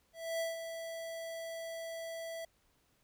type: tone with ADSR envelope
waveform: square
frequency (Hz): 659.3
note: E5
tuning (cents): 0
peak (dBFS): -33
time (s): 0.13-2.45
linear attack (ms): 270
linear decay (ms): 160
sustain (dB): -8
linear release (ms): 4
effects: pink hiss -73 dBFS RMS until 3.03 s